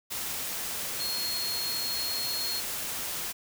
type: tone in noise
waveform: sine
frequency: 4285 Hz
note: C8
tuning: 40 cents sharp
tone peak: -31 dBFS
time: 0.99-2.61 s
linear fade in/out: 20 ms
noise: white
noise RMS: -34 dBFS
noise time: 0.1-3.33 s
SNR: 0 dB
effects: none